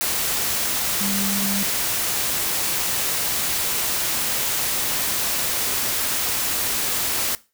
sine tone in noise, 198.6 Hz, G3, 23 cents sharp, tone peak -25 dBFS, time 1.01-1.63 s, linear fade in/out 0 ms, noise white, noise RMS -23 dBFS, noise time 0.01-7.35 s, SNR -5 dB, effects noise-tail reverb RT60 0.3 s tail -19 dB re dry

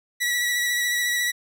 sawtooth tone with vibrato, 1941 Hz, B6, 31 cents flat, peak -18 dBFS, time 0.2-1.32 s, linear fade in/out 20 ms, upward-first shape sine, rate 14 Hz, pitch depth 22 cents each way, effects none

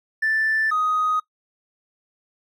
triangle tone pair in turn, 1764 / 1250.6 Hz, A6 / D#6, +4 / +8 cents, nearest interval tritone, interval 596 cents, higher first, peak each -15 dBFS, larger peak neither, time 0.22-0.71 / 0.71-1.2 s, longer neither, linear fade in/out 10 ms, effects noise-tail reverb RT60 0.1 s tail -23 dB re dry + tanh soft clip ceiling -15 dBFS

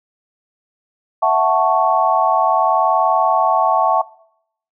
sine chord, F# minor seventh, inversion third, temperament equal, 659.3 / 740 / 880 / 1108.7 Hz, E5 / F#5 / A5 / C#6, 0 / 0 / 0 / 0 cents, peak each -17 dBFS, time 1.22-4.02 s, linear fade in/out 10 ms, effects noise-tail reverb RT60 0.7 s tail -21 dB re dry

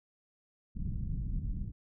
pink low-pass noise, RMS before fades -35 dBFS, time 0.75-1.72 s, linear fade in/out 20 ms, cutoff 180 Hz, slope 24 dB/octave, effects none

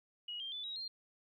sine tone with pitch steps, 2900 / 3181 / 3489 / 3827 / 4197 Hz, F#7 / G7 / A7 / A#7 / C8, -35 / +25 / -15 / +45 / +5 cents, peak -40 dBFS, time 0.28-0.88 s, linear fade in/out 5 ms, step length 120 ms, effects 13-bit

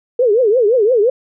sine tone with vibrato, 458.5 Hz, A#4, 29 cents flat, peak -9 dBFS, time 0.19-1.1 s, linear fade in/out 5 ms, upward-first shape triangle, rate 5.8 Hz, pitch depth 270 cents each way, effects none

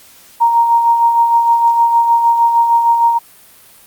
sine tone with tremolo, 932.3 Hz, A#5, in tune, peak -6 dBFS, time 0.4-3.19 s, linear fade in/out 20 ms, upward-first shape sine, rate 6.5 Hz, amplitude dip 45%, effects white hiss -43 dBFS RMS until 3.86 s + Opus 48 kbps

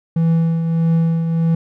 triangle tone with tremolo, 164.81 Hz, E3, in tune, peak -9 dBFS, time 0.16-1.55 s, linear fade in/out 5 ms, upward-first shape triangle, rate 1.6 Hz, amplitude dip 50%, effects none

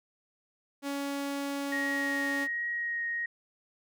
sawtooth tone, 280.6 Hz, C#4, 21 cents sharp, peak -28 dBFS, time 0.82-2.48 s, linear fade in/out 50 ms
sine tone with vibrato, 1882 Hz, A#6, 16 cents sharp, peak -30 dBFS, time 1.72-3.26 s, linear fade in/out 5 ms, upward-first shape triangle, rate 1.3 Hz, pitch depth 13 cents each way
effects none

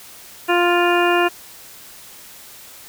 harmonic tone, 350 Hz, F4, 4 cents sharp, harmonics 1 / 2 / 3 / 4 / 5 / 7 / 8, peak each -17 / -20 / -22 / -23 / -24 / -25 / -26 dBFS, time 0.48-1.29 s, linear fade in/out 20 ms, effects white hiss -41 dBFS RMS until 2.88 s

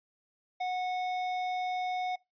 sine tone with tanh clipping, 733 Hz, F#5, 16 cents flat, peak -32 dBFS, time 0.6-2.16 s, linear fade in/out 10 ms, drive 14 dB, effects noise-tail reverb RT60 0.2 s tail -23 dB re dry + resampled to 11025 Hz

